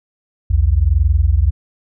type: tone pair together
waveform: sine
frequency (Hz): 61.4 / 82.75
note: B1 / E2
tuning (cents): -9 / +7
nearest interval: perfect fourth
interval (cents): 516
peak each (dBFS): -13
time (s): 0.5-1.51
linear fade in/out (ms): 10
effects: none